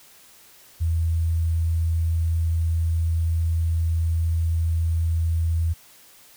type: tone with sample-and-hold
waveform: sine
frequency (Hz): 82.41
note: E2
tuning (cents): 0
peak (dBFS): -19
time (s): 0.8-5.74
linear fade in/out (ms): 20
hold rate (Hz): 8820
effects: white hiss -51 dBFS RMS until 6.36 s